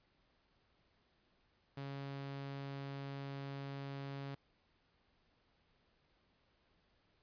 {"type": "tone", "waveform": "sawtooth", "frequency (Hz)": 138.59, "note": "C#3", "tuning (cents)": 0, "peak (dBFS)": -39, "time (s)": [1.77, 4.35], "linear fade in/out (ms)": 5, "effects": ["pink hiss -75 dBFS RMS until 7.22 s", "resampled to 11025 Hz"]}